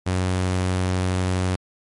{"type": "tone", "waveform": "sawtooth", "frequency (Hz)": 92.1, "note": "F#2", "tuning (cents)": -7, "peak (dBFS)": -16, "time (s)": [0.06, 1.56], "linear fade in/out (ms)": 10, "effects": ["MP3 48 kbps"]}